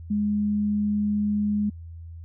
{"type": "tone", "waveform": "sine", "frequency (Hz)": 207.7, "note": "G#3", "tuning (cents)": 0, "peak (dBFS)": -21, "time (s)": [0.1, 1.7], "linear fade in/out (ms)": 10, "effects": ["added 83 Hz sine -37 dBFS peak until 2.24 s"]}